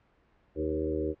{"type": "harmonic tone with a mistuned harmonic", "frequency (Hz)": 77.78, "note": "D#2", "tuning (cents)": 0, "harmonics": [1, 2, 3, 4, 5, 6, 7], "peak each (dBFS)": [-36, -45, -45, -33, -33, -35, -39], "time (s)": [0.55, 1.15], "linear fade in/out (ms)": 50, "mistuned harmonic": 6, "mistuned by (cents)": 27, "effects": ["pink hiss -66 dBFS RMS until 1.2 s", "low-pass 2000 Hz 12 dB/octave"]}